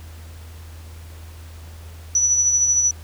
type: tone with tremolo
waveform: sine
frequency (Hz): 5920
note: F#8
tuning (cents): 0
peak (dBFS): -13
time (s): 2.15-2.91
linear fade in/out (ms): 2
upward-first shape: sine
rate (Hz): 13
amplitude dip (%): 40
effects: added 81 Hz sine -36 dBFS peak until 3.03 s + pink hiss -47 dBFS RMS until 3.03 s